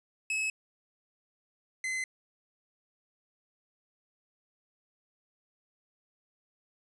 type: tone pair in turn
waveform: 45% pulse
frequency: 2581 / 2049 Hz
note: E7 / C7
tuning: -37 / -37 cents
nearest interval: major third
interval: 400 cents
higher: first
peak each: -29 / -31 dBFS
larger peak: first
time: 0.3-0.5 / 1.84-2.04 s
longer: neither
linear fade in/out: 2 ms
effects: resampled to 24000 Hz